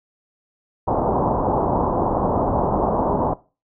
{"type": "low-pass noise", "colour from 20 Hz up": "white", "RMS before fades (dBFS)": -20, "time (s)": [0.87, 3.34], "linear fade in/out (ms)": 10, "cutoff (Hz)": 990, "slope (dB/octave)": 48, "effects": ["noise-tail reverb RT60 0.3 s tail -18 dB re dry"]}